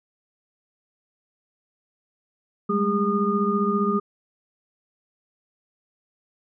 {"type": "tone cluster", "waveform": "sine", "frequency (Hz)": [196.4, 211.4, 405.8, 1222], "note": ["G3", "G#3", "G#4", "D#6"], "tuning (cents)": [4, 31, -40, -32], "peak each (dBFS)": -25, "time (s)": [2.69, 4], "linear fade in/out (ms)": 10, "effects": []}